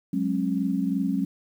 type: chord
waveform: sine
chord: F# suspended second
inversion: none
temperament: equal with one note detuned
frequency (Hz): 185 / 207.7 / 270.9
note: F#3 / G#3 / C#4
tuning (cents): 0 / 0 / -40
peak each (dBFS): -27 / -28 / -26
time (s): 0.13-1.25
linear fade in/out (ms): 5
effects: 9-bit